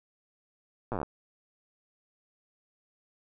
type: slowing click train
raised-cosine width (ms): 1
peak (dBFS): -19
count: 11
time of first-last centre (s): 0.92-1.031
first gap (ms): 8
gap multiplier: 1.07
effects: none